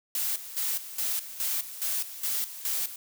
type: noise with tremolo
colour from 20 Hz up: blue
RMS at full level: -29 dBFS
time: 0.15-2.96 s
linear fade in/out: 2 ms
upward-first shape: square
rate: 2.4 Hz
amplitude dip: 75%
effects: none